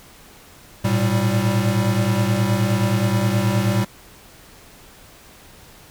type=tone cluster; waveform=square; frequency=108.5 / 118 / 194.7 Hz; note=A2 / A#2 / G3; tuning=-24 / +22 / -12 cents; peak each=-22 dBFS; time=0.84-3.85 s; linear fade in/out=10 ms; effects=pink hiss -46 dBFS RMS until 5.9 s